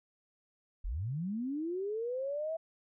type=linear sweep; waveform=sine; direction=up; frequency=32.76 to 659.3 Hz; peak=-33 dBFS; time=0.84-2.57 s; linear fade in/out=10 ms; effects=none